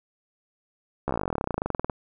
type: slowing click train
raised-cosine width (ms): 1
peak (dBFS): -12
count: 29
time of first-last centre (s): 1.08-1.898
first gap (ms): 14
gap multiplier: 1.05
effects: none